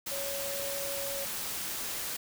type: tone in noise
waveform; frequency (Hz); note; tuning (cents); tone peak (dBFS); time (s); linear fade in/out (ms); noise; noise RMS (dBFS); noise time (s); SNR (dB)
sine; 557; C#5; +8; -37; 0.11-1.25; 10; white; -36; 0.06-2.17; -4
effects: none